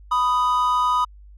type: tone pair together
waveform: triangle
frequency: 992 / 1243.7 Hz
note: B5 / D#6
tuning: +7 / -1 cents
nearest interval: major third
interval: 392 cents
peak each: -18 dBFS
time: 0.11-1.05 s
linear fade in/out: 10 ms
effects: added 50 Hz sine -42 dBFS peak until 1.37 s